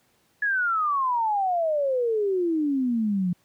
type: exponential sweep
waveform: sine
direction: down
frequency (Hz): 1710 to 173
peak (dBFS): -21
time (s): 0.42-3.33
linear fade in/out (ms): 5
effects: pink hiss -65 dBFS RMS until 3.44 s + high-pass 100 Hz 12 dB/octave

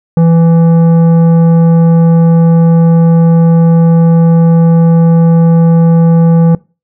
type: tone with tanh clipping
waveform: triangle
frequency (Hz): 166.2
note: E3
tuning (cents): +15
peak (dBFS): -5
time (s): 0.17-6.55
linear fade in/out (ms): 2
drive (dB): 15
effects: noise-tail reverb RT60 0.3 s tail -23 dB re dry

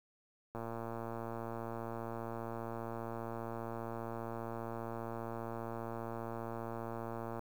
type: click train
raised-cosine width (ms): 1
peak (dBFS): -28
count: 788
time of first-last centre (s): 0.55-7.393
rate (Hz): 115
effects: 9-bit

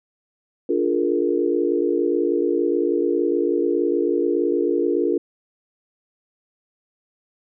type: chord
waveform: sine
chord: Bb dominant seventh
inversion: first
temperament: just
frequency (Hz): 291.4 / 349.6 / 419.5 / 466.2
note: D4 / F4 / Ab4 / Bb4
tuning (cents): -13 / +2 / +17 / 0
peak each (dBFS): -24 / -21 / -24 / -24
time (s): 0.69-5.18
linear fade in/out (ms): 5
effects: none

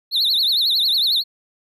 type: tone with vibrato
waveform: triangle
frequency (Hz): 3951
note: B7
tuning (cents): 0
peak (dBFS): -14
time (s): 0.11-1.24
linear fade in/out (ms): 50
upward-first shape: triangle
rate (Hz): 11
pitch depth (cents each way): 220
effects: none

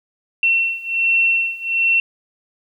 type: beating tone pair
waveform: sine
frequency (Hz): 2709 / 2710.3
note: E7 / E7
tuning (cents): +47 / +47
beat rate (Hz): 1.3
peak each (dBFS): -19 / -17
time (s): 0.43-2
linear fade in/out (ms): 2
effects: 9-bit

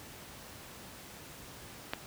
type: click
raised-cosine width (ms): 0.3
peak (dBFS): -16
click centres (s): 1.935
effects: pink hiss -49 dBFS RMS until 2.06 s + high-pass 60 Hz 12 dB/octave

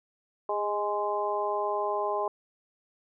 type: harmonic tone with a mistuned harmonic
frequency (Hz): 207.7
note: G#3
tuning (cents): 0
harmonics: 2 / 3 / 4 / 5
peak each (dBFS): -32 / -32 / -32 / -32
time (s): 0.49-2.28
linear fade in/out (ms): 2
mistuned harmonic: 2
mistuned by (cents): -21
effects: none

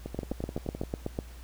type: two click trains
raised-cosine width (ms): 2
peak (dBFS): -22 / -17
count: 10 / 9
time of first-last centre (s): 0.06-0.836 / 0.19-1.189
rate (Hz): 11.6 / 8.01
effects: added 60 Hz sine -43 dBFS peak until 1.43 s + pink hiss -54 dBFS RMS until 1.43 s

